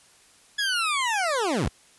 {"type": "linear sweep", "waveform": "20% pulse", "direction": "down", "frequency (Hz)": [1700, 36.71], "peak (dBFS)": -18, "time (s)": [0.58, 1.69], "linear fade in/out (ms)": 10, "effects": ["white hiss -56 dBFS RMS until 1.98 s", "resampled to 24000 Hz"]}